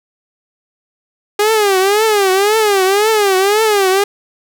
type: tone with vibrato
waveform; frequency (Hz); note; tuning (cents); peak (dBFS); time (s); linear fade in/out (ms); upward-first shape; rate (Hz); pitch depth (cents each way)
sawtooth; 407.1; G#4; -35; -6; 1.39-4.04; 5; triangle; 1.9; 170
effects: none